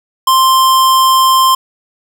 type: tone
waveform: square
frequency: 1050 Hz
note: C6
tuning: 6 cents sharp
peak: -7 dBFS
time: 0.27-1.55 s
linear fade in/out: 5 ms
effects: none